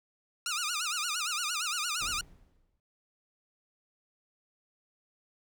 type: tone with vibrato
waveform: 10% pulse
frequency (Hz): 1318.5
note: E6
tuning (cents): 0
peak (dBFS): -22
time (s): 0.46-2.21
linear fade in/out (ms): 2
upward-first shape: sine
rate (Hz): 8.7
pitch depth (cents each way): 180
type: noise with exponential decay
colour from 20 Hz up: brown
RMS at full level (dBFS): -39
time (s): 2.01-2.8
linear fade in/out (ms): 1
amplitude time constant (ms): 170
effects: none